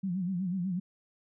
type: tone with vibrato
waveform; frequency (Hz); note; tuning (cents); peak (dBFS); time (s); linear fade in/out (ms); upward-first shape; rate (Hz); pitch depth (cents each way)
sine; 183.2; F#3; -17; -29; 0.03-0.8; 10; sine; 8.1; 110
effects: none